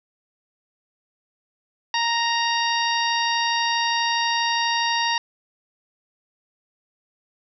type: harmonic tone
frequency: 932.3 Hz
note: A#5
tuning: in tune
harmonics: 1 / 2 / 3 / 4 / 5 / 6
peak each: -23 / -26 / -28 / -29 / -30 / -31 dBFS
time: 1.94-5.18 s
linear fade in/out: 2 ms
effects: none